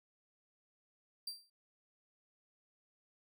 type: tone with exponential decay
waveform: 40% pulse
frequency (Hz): 4707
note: D8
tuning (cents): +3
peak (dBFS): -36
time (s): 1.27-1.5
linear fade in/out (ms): 5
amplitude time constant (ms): 49
effects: none